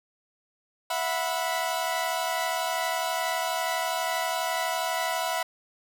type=chord; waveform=sawtooth; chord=E suspended second; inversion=none; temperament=equal with one note detuned; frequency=659.3 / 731.5 / 987.8 Hz; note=E5 / F#5 / B5; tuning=0 / -20 / 0 cents; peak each=-27 dBFS; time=0.9-5.43 s; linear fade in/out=5 ms; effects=none